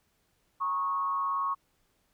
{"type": "tone with frequency modulation", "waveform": "sine", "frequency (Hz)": 1100, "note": "C#6", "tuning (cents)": -14, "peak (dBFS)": -27, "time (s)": [0.6, 1.55], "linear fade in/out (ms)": 20, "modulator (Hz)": 161, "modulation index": 0.48, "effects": ["pink hiss -72 dBFS RMS until 2.13 s"]}